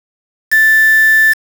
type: tone with quantisation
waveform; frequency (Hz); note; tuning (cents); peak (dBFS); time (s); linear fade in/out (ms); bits
sine; 1760; A6; 0; -6; 0.51-1.34; 20; 3
effects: none